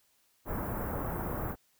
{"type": "band-stop noise", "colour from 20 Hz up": "pink", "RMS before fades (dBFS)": -35, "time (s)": [0.45, 1.56], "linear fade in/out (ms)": 50, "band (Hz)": [1400, 15000], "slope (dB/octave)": 24, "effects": ["white hiss -70 dBFS RMS until 1.79 s"]}